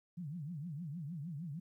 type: tone with vibrato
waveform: sine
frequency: 158 Hz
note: D#3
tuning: 27 cents sharp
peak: -40 dBFS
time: 0.17-1.6 s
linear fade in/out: 10 ms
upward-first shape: triangle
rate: 6.5 Hz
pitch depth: 290 cents each way
effects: 13-bit